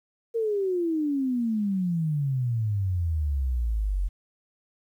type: exponential sweep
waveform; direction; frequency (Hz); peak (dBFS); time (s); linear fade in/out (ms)
sine; down; 466.2 to 43.88; -23; 0.34-4.09; 20
effects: 10-bit